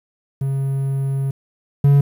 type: tone pair in turn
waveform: triangle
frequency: 136.1 / 141.32 Hz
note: C#3 / C#3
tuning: -31 / +34 cents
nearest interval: minor second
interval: 65 cents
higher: second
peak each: -16 / -7 dBFS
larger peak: second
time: 0.41-1.31 / 1.84-2.01 s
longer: first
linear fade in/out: 5 ms
effects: 8-bit